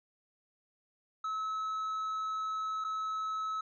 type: tone with dropouts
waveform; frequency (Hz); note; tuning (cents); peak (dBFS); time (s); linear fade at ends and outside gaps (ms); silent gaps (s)
triangle; 1294; E6; -32; -31; 1.24-3.61; 5; 2.842-2.846
effects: resampled to 16000 Hz